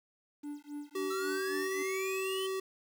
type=tone with tremolo; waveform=triangle; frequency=292.3 Hz; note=D4; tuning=8 cents flat; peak=-35 dBFS; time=0.43-1.83 s; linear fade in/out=10 ms; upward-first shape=sine; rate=3.7 Hz; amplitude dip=95%
type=tone; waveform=square; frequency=381.7 Hz; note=G4; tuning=46 cents flat; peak=-34 dBFS; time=0.95-2.6 s; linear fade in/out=5 ms
type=exponential sweep; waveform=square; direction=up; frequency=1312 to 3113 Hz; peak=-39 dBFS; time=1.1-2.47 s; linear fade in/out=10 ms
effects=10-bit